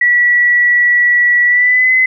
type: tone with pitch glide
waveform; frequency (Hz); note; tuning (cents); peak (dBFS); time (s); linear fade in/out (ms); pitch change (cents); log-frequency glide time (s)
sine; 1943 to 2034; B6 to C7; -29 to -50; -7; 0.01-2.06; 5; +79; 1.45-1.93
effects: none